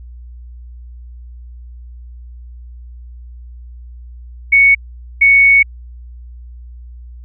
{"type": "tone bursts at uneven times", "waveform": "sine", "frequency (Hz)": 2221, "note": "C#7", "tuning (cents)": 3, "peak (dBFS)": -5, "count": 2, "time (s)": [[4.52, 4.75], [5.21, 5.63]], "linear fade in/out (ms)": 10, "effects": ["added 60 Hz sine -31 dBFS peak until 7.24 s"]}